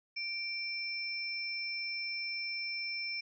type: tone pair together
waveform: sine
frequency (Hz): 2349 / 5324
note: D7 / E8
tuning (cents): 0 / +16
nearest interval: octave + major second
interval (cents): 1416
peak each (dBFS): -37 / -39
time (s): 0.16-3.21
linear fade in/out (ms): 10
effects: none